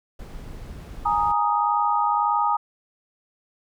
brown noise, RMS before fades -37 dBFS, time 0.19-1.32 s, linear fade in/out 5 ms
sine chord, Ab suspended second, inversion none, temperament equal, 830.6 / 932.3 / 1244.5 Hz, Ab5 / Bb5 / Eb6, 0 / 0 / 0 cents, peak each -23 dBFS, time 1.05-2.57 s, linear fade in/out 10 ms
effects none

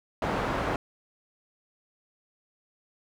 white low-pass noise, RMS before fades -29 dBFS, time 0.22-0.76 s, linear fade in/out 2 ms, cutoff 1000 Hz, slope 12 dB/octave, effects none

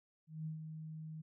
sine tone with ADSR envelope, 157.3 Hz, D#3, 19 cents sharp, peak -38 dBFS, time 0.27-1.22 s, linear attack 190 ms, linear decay 120 ms, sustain -6 dB, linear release 13 ms, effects none

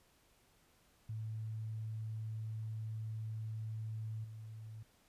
sine tone with level steps, 110 Hz, A2, in tune, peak -39 / -46 dBFS, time 1.09-4.83 s, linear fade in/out 5 ms, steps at 4.24 s, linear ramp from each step 5 ms, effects pink hiss -70 dBFS RMS until 5.08 s + resampled to 32000 Hz

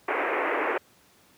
pink band-pass noise, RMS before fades -27 dBFS, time 0.08-0.78 s, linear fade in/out 5 ms, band 320 to 2400 Hz, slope 48 dB/octave, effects pink hiss -59 dBFS RMS until 1.37 s + high-pass 100 Hz 12 dB/octave

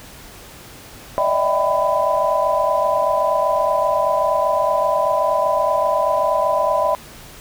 sine tone cluster, 586 / 631 / 659 / 780 / 999 Hz, D5 / D#5 / E5 / G5 / B5, -4 / +24 / -1 / -9 / +20 cents, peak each -21 / -21 / -24 / -25 / -19 dBFS, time 1.18-6.95 s, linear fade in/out 0 ms, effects pink hiss -40 dBFS RMS until 7.4 s

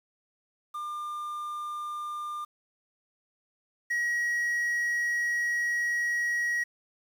triangle tone pair in turn, 1200 / 1904.9 Hz, D6 / A#6, +37 / +37 cents, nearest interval minor sixth, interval 800 cents, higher second, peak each -31 / -24 dBFS, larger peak second, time 0.74-2.45 / 3.9-6.64 s, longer second, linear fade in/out 10 ms, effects 9-bit

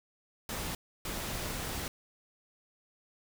pink noise bursts at uneven times, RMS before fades -37 dBFS, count 2, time 0.49-0.75 / 1.05-1.88 s, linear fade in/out 2 ms, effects none

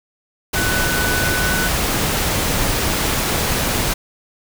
sine tone in noise, 1494 Hz, F#6, 16 cents sharp, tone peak -21 dBFS, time 0.55-1.69 s, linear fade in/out 10 ms, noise pink, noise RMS -19 dBFS, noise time 0.53-3.94 s, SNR -5 dB, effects none

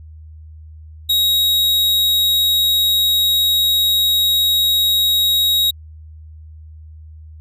45% pulse tone, 3799 Hz, A#7, 32 cents sharp, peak -13 dBFS, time 1.09-5.71 s, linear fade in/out 10 ms, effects added 78 Hz sine -35 dBFS peak until 7.4 s

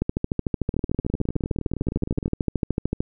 two click trains, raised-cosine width 3 ms, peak -9 / -16 dBFS, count 41 / 32, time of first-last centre 0.02-3.005 / 0.69-2.28 s, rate 13.4 / 19.5 Hz, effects none

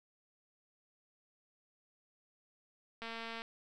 click train, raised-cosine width 0.3 ms, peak -28 dBFS, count 92, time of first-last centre 3.02-3.419 s, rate 228 Hz, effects none

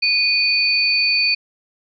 sine tone pair together, 2464 / 4524 Hz, D#7 / C#8, -17 / +34 cents, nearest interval major seventh, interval 1051 cents, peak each -17 dBFS, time 0.02-1.35 s, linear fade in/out 10 ms, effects none

